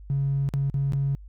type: tone with dropouts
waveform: triangle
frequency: 138.6 Hz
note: C#3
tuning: in tune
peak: -18 dBFS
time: 0.1-1.15 s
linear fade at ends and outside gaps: 0 ms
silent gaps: 0.489-0.538 / 0.699-0.742 / 0.922-0.934 s
effects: tanh soft clip ceiling -19 dBFS + added 50 Hz sine -41 dBFS peak until 1.28 s